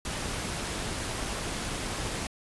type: noise with amplitude modulation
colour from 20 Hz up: pink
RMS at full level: -31 dBFS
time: 0.05-2.27 s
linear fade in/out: 2 ms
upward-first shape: sine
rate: 247 Hz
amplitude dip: 50%
effects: resampled to 24000 Hz